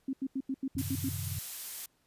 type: tone bursts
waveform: sine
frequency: 267.1 Hz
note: C4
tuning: 36 cents sharp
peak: -30 dBFS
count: 8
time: 0.08-1.091 s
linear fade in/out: 5 ms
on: 52 ms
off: 85 ms
type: chord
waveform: sine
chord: F# diminished seventh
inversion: none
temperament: equal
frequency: 92.5 / 110 / 130.81 / 155.56 Hz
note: F#2 / A2 / C3 / Eb3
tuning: 0 / 0 / 0 / 0 cents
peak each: -37 / -43 / -41 / -43 dBFS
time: 0.75-1.39 s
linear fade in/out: 5 ms
type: noise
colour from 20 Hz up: blue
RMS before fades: -39 dBFS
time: 0.78-1.86 s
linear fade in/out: 5 ms
effects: pink hiss -72 dBFS RMS until 2.06 s + resampled to 32000 Hz